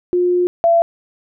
sine tone pair in turn, 356.5 / 675.1 Hz, F4 / E5, +36 / +41 cents, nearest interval major seventh, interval 1105 cents, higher second, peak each -12 / -9 dBFS, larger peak second, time 0.13-0.47 / 0.64-0.82 s, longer first, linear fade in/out 0 ms, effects none

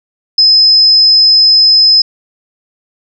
sine tone, 5100 Hz, D#8, 42 cents sharp, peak -3 dBFS, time 0.38-2.02 s, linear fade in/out 5 ms, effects none

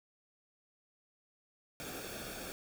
pink noise with comb filter, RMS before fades -44 dBFS, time 1.8-2.52 s, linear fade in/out 0 ms, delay 1 ms, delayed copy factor -0.65, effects none

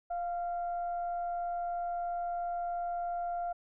sine tone with frequency modulation, 698.5 Hz, F5, in tune, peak -32 dBFS, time 0.1-3.53 s, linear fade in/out 10 ms, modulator 680 Hz, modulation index 0.26, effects none

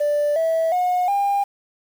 sine tone with pitch steps, 587.3 / 651.7 / 723.1 / 802.3 Hz, D5 / E5 / F#5 / G5, 0 / -20 / -40 / +40 cents, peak -15 dBFS, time 0-1.44 s, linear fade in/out 10 ms, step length 360 ms, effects tanh soft clip ceiling -15 dBFS + 7-bit

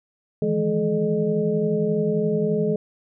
sine tone cluster, 156 / 167.4 / 210.8 / 428.3 / 611 Hz, D#3 / E3 / G#3 / A4 / D#5, +5 / +27 / +26 / -47 / -32 cents, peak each -31 / -26 / -25 / -22 / -30 dBFS, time 0.42-2.76 s, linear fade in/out 2 ms, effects none

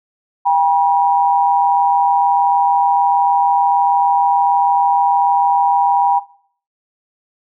sine tone pair together, 797.4 / 964 Hz, G5 / B5, +29 / -42 cents, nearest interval minor third, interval 329 cents, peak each -13 dBFS, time 0.45-6.2 s, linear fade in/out 20 ms, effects noise-tail reverb RT60 0.5 s tail -17 dB re dry

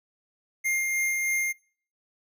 square tone with tremolo, 2116 Hz, C7, 19 cents sharp, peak -24 dBFS, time 0.64-1.53 s, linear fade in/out 20 ms, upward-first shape sine, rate 3.2 Hz, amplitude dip 25%, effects noise-tail reverb RT60 0.5 s tail -25 dB re dry

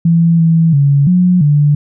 sine tone with pitch steps, 167.2 / 164 / 141.2 / 180.3 / 146.7 Hz, E3 / E3 / C#3 / F#3 / D3, +25 / -9 / +32 / -45 / -2 cents, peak -6 dBFS, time 0.05-1.75 s, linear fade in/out 5 ms, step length 340 ms, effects none

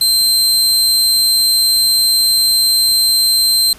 sawtooth tone, 4124 Hz, C8, 26 cents flat, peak -7 dBFS, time 0.01-3.73 s, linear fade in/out 2 ms, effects pink hiss -40 dBFS RMS until 3.78 s + resampled to 32000 Hz

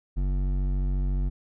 sine tone with hard clipping, 47.1 Hz, F#1, 32 cents sharp, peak -25 dBFS, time 0.16-1.3 s, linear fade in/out 20 ms, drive 11 dB, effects none

